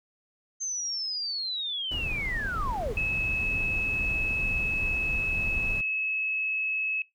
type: linear sweep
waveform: sine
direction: down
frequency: 6340 to 376.9 Hz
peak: -29 dBFS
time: 0.6-2.94 s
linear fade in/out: 20 ms
type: noise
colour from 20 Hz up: brown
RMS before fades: -34 dBFS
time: 1.91-5.81 s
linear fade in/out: 5 ms
type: tone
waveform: sine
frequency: 2583 Hz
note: E7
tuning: 36 cents flat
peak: -26 dBFS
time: 2.97-7.02 s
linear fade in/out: 2 ms
effects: noise-tail reverb RT60 0.2 s tail -23 dB re dry